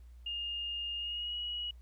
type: tone with pitch glide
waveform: sine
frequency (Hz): 2830 to 2910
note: F7 to F#7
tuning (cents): +22 to -29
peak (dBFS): -35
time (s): 0.26-1.71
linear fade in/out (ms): 5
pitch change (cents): +49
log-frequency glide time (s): 0.96-1.35
effects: added 60 Hz sine -50 dBFS peak until 1.81 s + pink hiss -73 dBFS RMS until 1.81 s